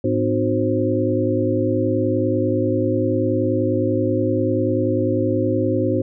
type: tone cluster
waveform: sine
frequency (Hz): 107.5 / 256.1 / 306.4 / 365.6 / 528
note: A2 / C4 / D#4 / F#4 / C5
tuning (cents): -40 / -37 / -27 / -21 / +16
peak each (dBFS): -23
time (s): 0.04-6.02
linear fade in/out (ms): 5
effects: none